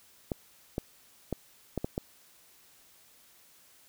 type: clicks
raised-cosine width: 2 ms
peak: -17 dBFS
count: 6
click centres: 0.318 / 0.781 / 1.327 / 1.777 / 1.845 / 1.979 s
effects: white hiss -60 dBFS RMS until 3.88 s